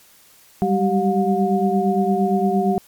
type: tone cluster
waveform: sine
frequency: 191.9 / 200.6 / 386.8 / 717 Hz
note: G3 / G3 / G4 / F5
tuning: -37 / +40 / -23 / +45 cents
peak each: -21 dBFS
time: 0.62-2.78 s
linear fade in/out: 0 ms
effects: white hiss -51 dBFS RMS until 2.87 s + MP3 96 kbps